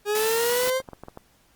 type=linear sweep; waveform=40% pulse; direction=up; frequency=409.3 to 530 Hz; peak=-21 dBFS; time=0.05-0.82 s; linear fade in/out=50 ms
type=high-pass noise; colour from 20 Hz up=white; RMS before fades=-29 dBFS; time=0.15-0.7 s; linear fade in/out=2 ms; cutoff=140 Hz; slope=12 dB/octave
type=clicks; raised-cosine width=1 ms; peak=-24 dBFS; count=8; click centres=0.634 / 0.676 / 0.802 / 0.888 / 0.933 / 1.036 / 1.084 / 1.174 s
effects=pink hiss -61 dBFS RMS until 1.55 s + Opus 48 kbps